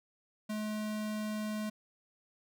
square tone, 213.5 Hz, G#3, 48 cents sharp, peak -35 dBFS, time 0.49-1.7 s, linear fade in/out 10 ms, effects none

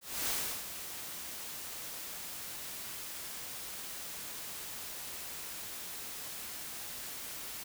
white noise with ADSR envelope, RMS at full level -33 dBFS, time 0.01-7.64 s, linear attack 270 ms, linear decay 350 ms, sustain -10 dB, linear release 11 ms, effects none

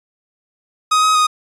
45% pulse tone with pitch steps, 1255 / 1266 / 1243 Hz, D#6 / D#6 / D#6, +15 / +30 / -2 cents, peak -11 dBFS, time 0.91-1.27 s, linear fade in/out 10 ms, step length 120 ms, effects resampled to 22050 Hz

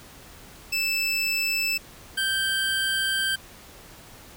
25% pulse tone pair in turn, 2637 / 1568 Hz, E7 / G6, 0 / 0 cents, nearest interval major sixth, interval 900 cents, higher first, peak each -19 dBFS, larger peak neither, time 0.72-1.78 / 2.17-3.36 s, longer second, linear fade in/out 10 ms, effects pink hiss -47 dBFS RMS until 4.36 s

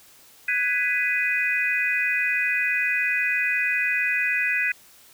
sine chord, G# minor seventh, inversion third, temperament just, 1495.1 / 1661.2 / 1993.5 / 2492 Hz, F#6 / G#6 / B6 / D#7, +18 / 0 / +16 / +2 cents, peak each -30 / -28 / -25 / -24 dBFS, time 0.48-4.72 s, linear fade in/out 5 ms, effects white hiss -52 dBFS RMS until 5.13 s

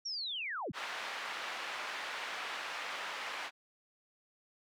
sine linear sweep, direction down, 5700 to 69.3 Hz, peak -36 dBFS, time 0.05-0.72 s, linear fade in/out 10 ms
pink band-pass noise, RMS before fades -41 dBFS, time 0.73-3.51 s, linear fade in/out 50 ms, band 1000 to 3000 Hz, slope 12 dB/octave
effects none

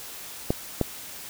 clicks, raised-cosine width 2 ms, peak -8 dBFS, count 2, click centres 0.505 / 0.813 s, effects white hiss -40 dBFS RMS until 1.29 s

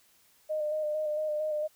sine tone with vibrato, 610 Hz, D#5, 34 cents flat, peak -28 dBFS, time 0.49-1.68 s, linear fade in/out 20 ms, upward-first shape square, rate 4.4 Hz, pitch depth 22 cents each way, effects white hiss -64 dBFS RMS until 1.75 s

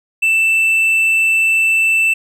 triangle tone, 2657 Hz, E7, 13 cents sharp, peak -9 dBFS, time 0.22-2.14 s, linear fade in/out 10 ms, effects none

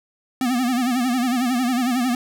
square tone with vibrato, 249.1 Hz, B3, 15 cents sharp, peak -19 dBFS, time 0.41-2.15 s, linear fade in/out 2 ms, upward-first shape sine, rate 11 Hz, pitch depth 100 cents each way, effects none

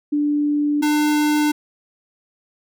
sine / square tone pair in turn, 293.7 / 299.4 Hz, D4 / D4, 0 / +33 cents, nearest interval unison, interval 33 cents, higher second, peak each -16 dBFS, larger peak neither, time 0.12-0.82 / 0.82-1.52 s, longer neither, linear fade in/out 10 ms, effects none

